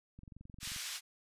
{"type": "click train", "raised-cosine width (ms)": 5, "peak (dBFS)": -39, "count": 14, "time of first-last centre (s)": [0.19, 0.763], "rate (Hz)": 22.7}
{"type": "band-pass noise", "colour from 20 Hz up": "white", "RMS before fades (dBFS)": -42, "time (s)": [0.6, 1.01], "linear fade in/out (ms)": 50, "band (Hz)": [1700, 6800], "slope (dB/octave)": 12}
{"effects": ["resampled to 32000 Hz"]}